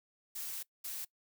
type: noise bursts at uneven times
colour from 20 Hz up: blue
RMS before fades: -41 dBFS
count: 2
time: 0.35-0.63 / 0.84-1.05 s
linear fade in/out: 10 ms
effects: noise-tail reverb RT60 0.1 s tail -21 dB re dry